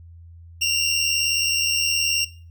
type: tone pair together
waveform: 25% pulse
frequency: 2737 / 2816 Hz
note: F7 / F7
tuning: -36 / +14 cents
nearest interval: unison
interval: 50 cents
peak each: -18 dBFS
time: 0.61-2.25 s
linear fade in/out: 10 ms
effects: noise-tail reverb RT60 0.4 s tail -17 dB re dry + added 84 Hz sine -41 dBFS peak until 2.5 s